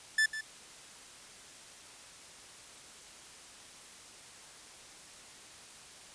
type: tone with echo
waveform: 45% pulse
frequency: 1753 Hz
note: A6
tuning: 7 cents flat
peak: -24 dBFS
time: 0.18-0.26 s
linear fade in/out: 5 ms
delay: 150 ms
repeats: 1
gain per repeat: -12 dB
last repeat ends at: 0.41 s
effects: white hiss -52 dBFS RMS until 6.14 s + resampled to 22050 Hz